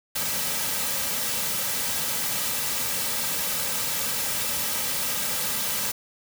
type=noise with comb filter; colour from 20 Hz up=white; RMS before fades=-27 dBFS; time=0.15-5.92 s; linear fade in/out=10 ms; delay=2.8 ms; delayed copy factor=-0.6; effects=none